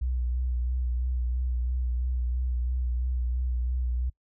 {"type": "tone with vibrato", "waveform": "sine", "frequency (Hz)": 61.74, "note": "B1", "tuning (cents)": 0, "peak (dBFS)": -25, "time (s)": [0.01, 4.1], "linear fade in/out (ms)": 10, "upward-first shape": "sine", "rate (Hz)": 3, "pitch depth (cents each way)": 36, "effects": ["noise-tail reverb RT60 0.1 s tail -23 dB re dry"]}